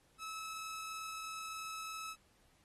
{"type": "tone", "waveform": "sawtooth", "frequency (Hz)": 1298, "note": "E6", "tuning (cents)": -27, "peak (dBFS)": -39, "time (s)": [0.18, 2.16], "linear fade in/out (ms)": 50, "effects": ["pink hiss -71 dBFS RMS until 2.64 s", "AAC 32 kbps"]}